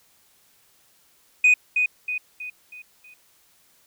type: tone with echo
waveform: sine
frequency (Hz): 2489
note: D#7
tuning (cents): 0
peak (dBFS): -10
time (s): 1.44-1.54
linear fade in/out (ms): 5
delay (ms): 320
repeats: 5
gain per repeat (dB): -7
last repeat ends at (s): 3.14
effects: tanh soft clip ceiling -11 dBFS + white hiss -60 dBFS RMS until 3.86 s